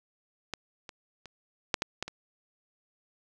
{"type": "clicks", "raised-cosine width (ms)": 0.2, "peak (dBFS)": [-16, -25, -28, -7, -11, -14, -22], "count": 7, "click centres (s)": [0.537, 0.892, 1.257, 1.742, 1.821, 2.026, 2.08], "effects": []}